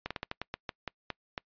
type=slowing click train; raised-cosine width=0.3 ms; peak=-18 dBFS; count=11; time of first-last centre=0.06-1.378 s; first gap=46 ms; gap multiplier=1.22; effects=noise-tail reverb RT60 0.1 s tail -26 dB re dry + resampled to 11025 Hz